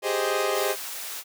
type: chord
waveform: sawtooth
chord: Ab major seventh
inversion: third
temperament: equal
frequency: 392 / 415.3 / 523.3 / 622.3 Hz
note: G4 / Ab4 / C5 / Eb5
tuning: 0 / 0 / 0 / 0 cents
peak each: -25 dBFS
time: 0.02-0.76 s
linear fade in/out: 50 ms
type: high-pass noise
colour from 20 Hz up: white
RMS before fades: -35 dBFS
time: 0.53-1.24 s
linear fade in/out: 50 ms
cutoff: 530 Hz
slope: 12 dB/octave
effects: none